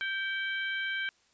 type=harmonic tone with a mistuned harmonic; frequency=784 Hz; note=G5; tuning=in tune; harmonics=2 / 3 / 4 / 5; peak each=-32 / -37 / -39 / -50 dBFS; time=0.01-1.09 s; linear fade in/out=0 ms; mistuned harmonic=3; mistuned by=-42 cents; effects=white hiss -67 dBFS RMS until 1.33 s + resampled to 16000 Hz